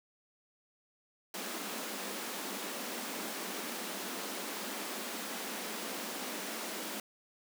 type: high-pass noise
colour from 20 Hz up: pink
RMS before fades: -40 dBFS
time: 1.34-7 s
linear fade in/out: 2 ms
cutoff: 190 Hz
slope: 96 dB/octave
effects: none